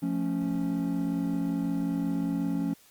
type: chord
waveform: triangle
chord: F augmented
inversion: none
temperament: equal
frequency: 174.61 / 220 / 277.2 Hz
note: F3 / A3 / C#4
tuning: 0 / 0 / 0 cents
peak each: -29 / -32 / -27 dBFS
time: 0.02-2.74 s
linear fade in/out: 10 ms
effects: white hiss -58 dBFS RMS until 2.9 s + Opus 32 kbps